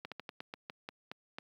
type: slowing click train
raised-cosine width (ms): 0.3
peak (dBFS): -25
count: 10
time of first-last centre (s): 0.05-1.385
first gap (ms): 67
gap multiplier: 1.19
effects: high-pass 150 Hz 12 dB/octave + 11-bit